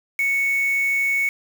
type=tone with quantisation; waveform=sine; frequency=2217 Hz; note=C#7; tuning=in tune; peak=-18 dBFS; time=0.19-1.29 s; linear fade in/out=2 ms; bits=5; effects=none